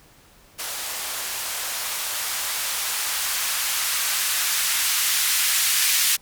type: noise with band-pass filter sweep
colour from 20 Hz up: violet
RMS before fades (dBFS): -24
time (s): 0.58-6.17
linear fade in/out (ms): 20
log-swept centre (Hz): 530 to 2000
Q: 0.87
effects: pink hiss -53 dBFS RMS until 6.21 s